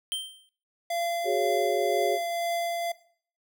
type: tone with exponential decay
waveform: square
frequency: 3136 Hz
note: G7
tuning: in tune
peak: -26 dBFS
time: 0.12-0.49 s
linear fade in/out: 0 ms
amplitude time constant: 80 ms
type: tone with tremolo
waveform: square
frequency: 685 Hz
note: F5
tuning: 34 cents flat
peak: -27 dBFS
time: 0.9-2.92 s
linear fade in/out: 5 ms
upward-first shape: triangle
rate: 2 Hz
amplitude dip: 30%
type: chord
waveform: sine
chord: F# suspended second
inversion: none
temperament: equal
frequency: 370 / 415.3 / 554.4 Hz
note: F#4 / G#4 / C#5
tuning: 0 / 0 / 0 cents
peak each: -28 dBFS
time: 1.24-2.19 s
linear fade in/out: 50 ms
effects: noise-tail reverb RT60 0.5 s tail -17 dB re dry